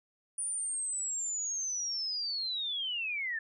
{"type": "linear sweep", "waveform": "sine", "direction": "down", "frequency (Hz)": [9480, 1734], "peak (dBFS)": -32, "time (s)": [0.38, 3.39], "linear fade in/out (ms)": 5, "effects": []}